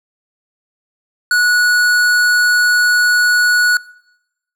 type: tone with tanh clipping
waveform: sine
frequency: 1465 Hz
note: F#6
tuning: 18 cents flat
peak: -12 dBFS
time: 1.31-3.77 s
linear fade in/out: 2 ms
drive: 17 dB
effects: noise-tail reverb RT60 0.9 s tail -22 dB re dry